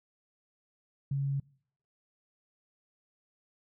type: tone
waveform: sine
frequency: 138.59 Hz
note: C#3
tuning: in tune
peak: -28 dBFS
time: 1.11-1.4 s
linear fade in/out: 5 ms
effects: noise-tail reverb RT60 0.6 s tail -25 dB re dry